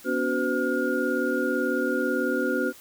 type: tone cluster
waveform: sine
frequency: 247 / 285.1 / 370.9 / 508 / 1423 Hz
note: B3 / C#4 / F#4 / B4 / F6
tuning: 0 / +49 / +4 / +49 / +32 cents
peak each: -29 dBFS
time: 0.04-2.73 s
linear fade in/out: 50 ms
effects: white hiss -49 dBFS RMS until 2.8 s